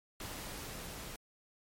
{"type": "noise with level ramp", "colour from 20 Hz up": "pink", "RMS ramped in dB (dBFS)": [-43, -46], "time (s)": [0.2, 1.16], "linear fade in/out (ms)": 2, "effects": ["MP3 64 kbps"]}